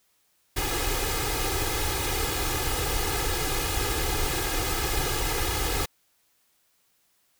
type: noise with comb filter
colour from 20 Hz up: pink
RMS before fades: -27 dBFS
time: 0.56-5.86 s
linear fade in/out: 10 ms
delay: 2.4 ms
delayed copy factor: +1
effects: white hiss -68 dBFS RMS until 7.39 s